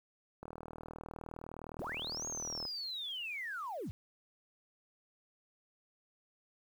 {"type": "click train", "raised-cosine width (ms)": 1, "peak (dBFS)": -31, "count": 89, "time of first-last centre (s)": [0.43, 2.652], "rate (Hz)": 39.6}
{"type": "linear two-way sweep", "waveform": "sine", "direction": "up then down", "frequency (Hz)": [59.4, 6645, 59.4], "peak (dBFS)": -38, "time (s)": [1.79, 3.91], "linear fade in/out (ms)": 0, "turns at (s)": 2.26}
{"effects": ["10-bit"]}